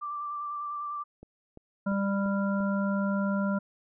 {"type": "tone with vibrato", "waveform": "sine", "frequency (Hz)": 1174.7, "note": "D6", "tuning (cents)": 0, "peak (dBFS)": -32, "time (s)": [0.01, 1.04], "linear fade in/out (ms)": 20, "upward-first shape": "square", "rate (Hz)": 10, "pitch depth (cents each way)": 15}
{"type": "click train", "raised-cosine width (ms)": 2, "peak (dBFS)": -33, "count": 5, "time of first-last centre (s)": [1.23, 2.605], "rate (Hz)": 2.91}
{"type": "harmonic tone", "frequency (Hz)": 198.1, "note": "G3", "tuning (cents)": 18, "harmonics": [1, 3, 5, 7], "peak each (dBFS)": [-26, -34, -39, -36], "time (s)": [1.86, 3.59], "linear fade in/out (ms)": 10}
{"effects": []}